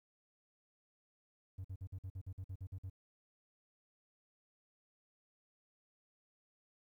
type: tone bursts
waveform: triangle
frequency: 94.1 Hz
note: F#2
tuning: 30 cents sharp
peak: -39 dBFS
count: 12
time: 1.58-2.899 s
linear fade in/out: 10 ms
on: 65 ms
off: 49 ms
effects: tanh soft clip ceiling -36 dBFS + 13-bit